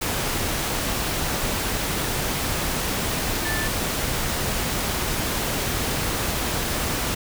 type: tone in noise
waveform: sine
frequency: 1760 Hz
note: A6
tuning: in tune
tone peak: -27 dBFS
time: 3.45-3.68 s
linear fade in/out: 10 ms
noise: pink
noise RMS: -25 dBFS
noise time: 0.01-7.15 s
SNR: -5 dB
effects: none

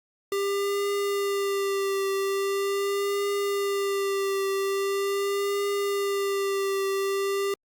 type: tone with vibrato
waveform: square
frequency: 396.9 Hz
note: G4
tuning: 22 cents sharp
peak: -25 dBFS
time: 0.32-7.54 s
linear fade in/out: 2 ms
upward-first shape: triangle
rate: 0.42 Hz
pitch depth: 30 cents each way
effects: Opus 48 kbps

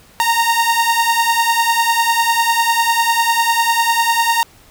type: beating tone pair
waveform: sawtooth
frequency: 920 / 930 Hz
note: A#5 / A#5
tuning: -23 / -4 cents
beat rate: 10 Hz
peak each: -12 dBFS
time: 0.2-4.43 s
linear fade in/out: 0 ms
effects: pink hiss -47 dBFS RMS until 4.7 s

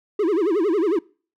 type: tone with vibrato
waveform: triangle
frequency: 370 Hz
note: F#4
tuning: in tune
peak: -15 dBFS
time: 0.19-0.99 s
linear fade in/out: 5 ms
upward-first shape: sine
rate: 11 Hz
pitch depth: 270 cents each way
effects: noise-tail reverb RT60 0.4 s tail -24 dB re dry

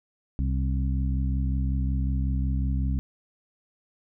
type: harmonic tone with a mistuned harmonic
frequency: 65.41 Hz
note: C2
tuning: in tune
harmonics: 1 / 2 / 3 / 4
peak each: -24 / -30 / -34 / -36 dBFS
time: 0.39-2.99 s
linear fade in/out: 0 ms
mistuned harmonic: 4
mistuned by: +39 cents
effects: none

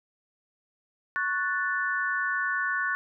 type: chord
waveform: sine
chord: F# minor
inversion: second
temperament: equal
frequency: 1108.7 / 1480 / 1760 Hz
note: C#6 / F#6 / A6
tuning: 0 / 0 / 0 cents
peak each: -32 / -28 / -30 dBFS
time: 1.16-2.95 s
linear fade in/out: 0 ms
effects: none

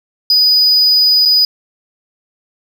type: tone with dropouts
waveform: triangle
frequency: 4960 Hz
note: D#8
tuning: 6 cents flat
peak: -6 dBFS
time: 0.3-1.45 s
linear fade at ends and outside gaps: 2 ms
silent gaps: 1.253-1.256 s
effects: none

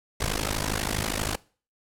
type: noise with amplitude modulation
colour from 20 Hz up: pink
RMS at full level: -24 dBFS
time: 0.2-1.36 s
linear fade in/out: 10 ms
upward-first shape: sine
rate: 52.4 Hz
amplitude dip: 95%
effects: noise-tail reverb RT60 0.4 s tail -22 dB re dry + low-pass 12000 Hz 12 dB/octave

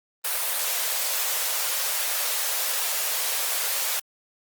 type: high-pass noise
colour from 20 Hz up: white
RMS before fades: -26 dBFS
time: 0.24-4 s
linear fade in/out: 10 ms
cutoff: 460 Hz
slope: 48 dB/octave
effects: Opus 32 kbps

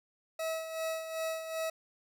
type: tone with tremolo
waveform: 40% pulse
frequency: 645 Hz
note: E5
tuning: 38 cents flat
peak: -31 dBFS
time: 0.39-1.7 s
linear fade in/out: 5 ms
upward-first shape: sine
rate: 2.6 Hz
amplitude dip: 60%
effects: none

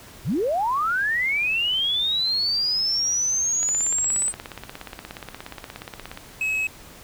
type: linear sweep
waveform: sine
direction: up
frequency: 74.1 to 8170 Hz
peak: -20 dBFS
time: 0.24-4.33 s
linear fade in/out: 50 ms
type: click train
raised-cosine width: 0.3 ms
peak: -18 dBFS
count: 44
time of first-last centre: 3.63-6.174 s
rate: 16.9 Hz
type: tone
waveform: triangle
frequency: 2567 Hz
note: E7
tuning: 47 cents flat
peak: -20 dBFS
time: 6.41-6.67 s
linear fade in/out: 2 ms
effects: pink hiss -45 dBFS RMS until 7.03 s

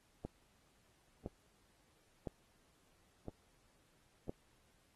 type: click train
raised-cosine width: 2 ms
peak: -28 dBFS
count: 5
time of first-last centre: 0.25-4.294 s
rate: 0.989 Hz
effects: pink hiss -73 dBFS RMS until 4.95 s + AAC 32 kbps

